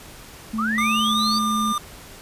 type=tone with pitch glide; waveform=sine; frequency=219.9 to 216.6 Hz; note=A3 to A3; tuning=-1 to -27 cents; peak=-23 dBFS; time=0.53-1.73 s; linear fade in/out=10 ms; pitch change=-26 cents; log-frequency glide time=0.88-1.19 s
type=linear sweep; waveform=sine; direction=up; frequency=1105 to 4699 Hz; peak=-22 dBFS; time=0.58-1.39 s; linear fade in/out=10 ms
type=tone; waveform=square; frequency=1200 Hz; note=D6; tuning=37 cents sharp; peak=-22 dBFS; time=0.78-1.78 s; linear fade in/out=2 ms
effects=pink hiss -42 dBFS RMS until 2.21 s + resampled to 32000 Hz